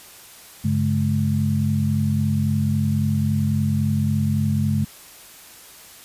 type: tone cluster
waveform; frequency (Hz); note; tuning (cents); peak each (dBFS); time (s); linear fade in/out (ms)
sine; 98.2 / 141.9 / 212.4; G2 / C#3 / G#3; +4 / +41 / +39; -22; 0.64-4.85; 10
effects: white hiss -44 dBFS RMS until 6.04 s + resampled to 32000 Hz